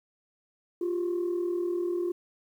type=tone pair together; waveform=sine; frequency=349.2 / 389.3 Hz; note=F4 / G4; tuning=0 / -12 cents; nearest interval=major second; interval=188 cents; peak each=-26 / -33 dBFS; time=0.81-2.12 s; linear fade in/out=5 ms; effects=tanh soft clip ceiling -23 dBFS + 10-bit